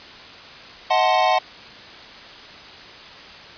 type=chord; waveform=square; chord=D# diminished seventh; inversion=none; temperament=equal with one note detuned; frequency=632 / 740 / 880 / 1046.5 Hz; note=D#5 / F#5 / A5 / C6; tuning=+27 / 0 / 0 / 0 cents; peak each=-23 / -19 / -23 / -24 dBFS; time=0.9-1.39 s; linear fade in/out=10 ms; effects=white hiss -40 dBFS RMS until 3.57 s + resampled to 11025 Hz